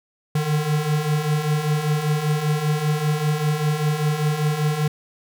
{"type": "beating tone pair", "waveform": "square", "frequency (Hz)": [147.4, 152.5], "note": ["D3", "D#3"], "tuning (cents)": [7, -34], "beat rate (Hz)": 5.1, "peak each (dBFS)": [-26, -21], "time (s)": [0.35, 4.88], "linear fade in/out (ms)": 5, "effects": []}